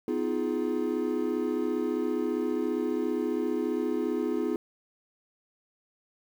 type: chord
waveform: triangle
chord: F half-diminished seventh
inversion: second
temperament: just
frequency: 251.4 / 314.3 / 349.2 / 419.1 Hz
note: Cb4 / Eb4 / F4 / Ab4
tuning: +31 / +18 / 0 / +16 cents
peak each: -30 dBFS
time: 0.08-4.56 s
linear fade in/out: 2 ms
effects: 9-bit